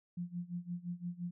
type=tone with tremolo; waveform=sine; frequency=175.3 Hz; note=F3; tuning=7 cents sharp; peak=-35 dBFS; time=0.17-1.31 s; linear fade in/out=5 ms; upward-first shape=sine; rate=5.8 Hz; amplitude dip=90%; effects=none